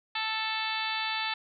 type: harmonic tone with a mistuned harmonic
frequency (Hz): 440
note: A4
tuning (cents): 0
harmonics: 2 / 3 / 4 / 5 / 6 / 7 / 8 / 9 / 10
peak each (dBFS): -35 / -39 / -37 / -39 / -36 / -42 / -37 / -39 / -42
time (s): 0.15-1.34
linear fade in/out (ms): 5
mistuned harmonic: 10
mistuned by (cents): +32
effects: none